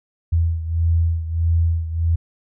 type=beating tone pair; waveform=sine; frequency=82.7 / 84.3 Hz; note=E2 / E2; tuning=+6 / +39 cents; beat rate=1.6 Hz; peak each=-17 / -22 dBFS; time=0.32-2.16 s; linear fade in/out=10 ms; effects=none